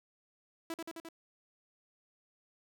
sawtooth tone with echo, 329.6 Hz, E4, in tune, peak -33 dBFS, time 0.7-0.74 s, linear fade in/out 2 ms, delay 87 ms, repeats 4, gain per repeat -2 dB, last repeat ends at 1.088 s, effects none

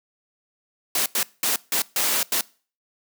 white noise bursts at uneven times, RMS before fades -22 dBFS, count 6, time 0.95-1.06 / 1.15-1.23 / 1.43-1.56 / 1.72-1.82 / 1.96-2.23 / 2.32-2.41 s, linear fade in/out 2 ms, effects noise-tail reverb RT60 0.4 s tail -23 dB re dry + high-pass 200 Hz 12 dB/octave

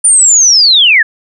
sine linear sweep, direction down, 9270 to 1644 Hz, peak -3 dBFS, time 0.04-1.03 s, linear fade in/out 10 ms, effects none

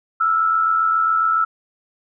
sine tone pair together, 1318.5 / 1405.8 Hz, E6 / F6, 0 / +11 cents, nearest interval minor second, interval 111 cents, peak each -15 / -24 dBFS, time 0.2-1.45 s, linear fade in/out 10 ms, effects none

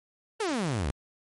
sawtooth exponential sweep, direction down, 466.2 to 61.74 Hz, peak -23 dBFS, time 0.4-0.91 s, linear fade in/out 5 ms, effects MP3 48 kbps

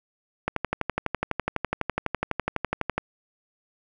click train, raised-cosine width 0.5 ms, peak -9 dBFS, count 31, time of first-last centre 0.48-2.98 s, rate 12 Hz, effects none

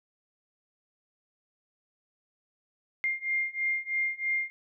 sine beating tone pair, 2111 / 2114.1 Hz, C7 / C7, +15 / +17 cents, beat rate 3.1 Hz, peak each -31 / -30 dBFS, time 3.04-4.5 s, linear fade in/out 0 ms, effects none

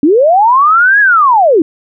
sine linear two-way sweep, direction up then down, 266.3 to 1699 to 289.1 Hz, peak -4 dBFS, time 0.03-1.62 s, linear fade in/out 2 ms, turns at 1 s, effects none

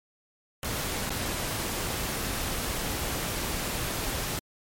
pink noise with dropouts, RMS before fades -31 dBFS, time 0.63-4.39 s, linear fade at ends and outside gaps 1 ms, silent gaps 1.095-1.103 s, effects MP3 64 kbps

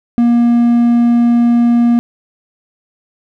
triangle tone, 237.2 Hz, A#3, 30 cents sharp, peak -5 dBFS, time 0.18-1.99 s, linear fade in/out 0 ms, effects none

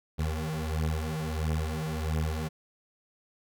25% pulse beating tone pair, 77.78 / 79.28 Hz, D#2 / D#2, 0 / +33 cents, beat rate 1.5 Hz, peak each -28 dBFS, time 0.18-2.49 s, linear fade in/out 20 ms, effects none

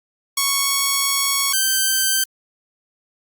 5% pulse tone pair in turn, 1108.7 / 1554.9 Hz, C#6 / G6, 0 / -15 cents, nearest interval tritone, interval 585 cents, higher second, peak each -5 dBFS, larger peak neither, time 0.37-1.53 / 1.53-2.24 s, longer first, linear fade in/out 5 ms, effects Opus 48 kbps

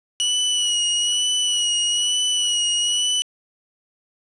sawtooth tone with vibrato, 2933 Hz, F#7, 16 cents flat, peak -15 dBFS, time 0.2-3.22 s, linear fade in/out 0 ms, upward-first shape sine, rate 1.1 Hz, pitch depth 32 cents each way, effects resampled to 22050 Hz + 7-bit

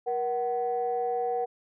sine tone pair together, 475.7 / 750 Hz, A#4 / F#5, +35 / +23 cents, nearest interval minor sixth, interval 788 cents, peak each -28 dBFS, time 0.06-1.46 s, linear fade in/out 20 ms, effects tanh soft clip ceiling -19 dBFS

